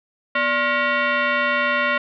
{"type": "tone with frequency modulation", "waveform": "sine", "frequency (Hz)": 246.9, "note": "B3", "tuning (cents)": 0, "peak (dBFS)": -17, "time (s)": [0.35, 1.98], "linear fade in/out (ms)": 5, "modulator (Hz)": 832, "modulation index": 2.8, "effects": []}